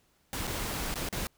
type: noise with dropouts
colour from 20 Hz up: pink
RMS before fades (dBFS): -34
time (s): 0.33-1.27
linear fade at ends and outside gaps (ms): 0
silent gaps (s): 0.47-0.476 / 0.941-0.957 / 1.088-1.127
effects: pink hiss -69 dBFS RMS until 1.37 s